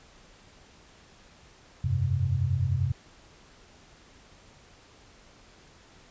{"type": "chord", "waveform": "sine", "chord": "F suspended second", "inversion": "none", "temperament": "equal with one note detuned", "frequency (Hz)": [87.91, 98, 130.81], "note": ["F2", "G2", "C3"], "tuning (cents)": [12, 0, 0], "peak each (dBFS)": [-29, -28, -27], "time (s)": [1.84, 2.92], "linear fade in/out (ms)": 5, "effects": ["pink hiss -55 dBFS RMS until 6.1 s", "resampled to 16000 Hz"]}